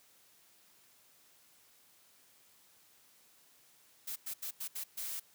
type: noise bursts at uneven times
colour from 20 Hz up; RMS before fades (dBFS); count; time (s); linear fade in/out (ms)
blue; -40; 6; 4.07-4.16 / 4.26-4.34 / 4.42-4.51 / 4.6-4.68 / 4.75-4.84 / 4.97-5.2; 10
effects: white hiss -65 dBFS RMS until 5.34 s + high-pass 80 Hz 12 dB/octave